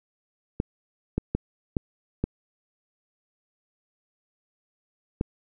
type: clicks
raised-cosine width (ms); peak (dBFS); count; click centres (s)
3; -11; 6; 0.601 / 1.18 / 1.35 / 1.768 / 2.24 / 5.211
effects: none